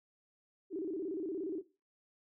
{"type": "tone with vibrato", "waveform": "sine", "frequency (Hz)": 349.2, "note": "F4", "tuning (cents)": 0, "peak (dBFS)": -35, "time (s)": [0.7, 1.63], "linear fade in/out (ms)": 50, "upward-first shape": "square", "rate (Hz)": 17, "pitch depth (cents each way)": 170, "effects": ["noise-tail reverb RT60 0.3 s tail -18 dB re dry"]}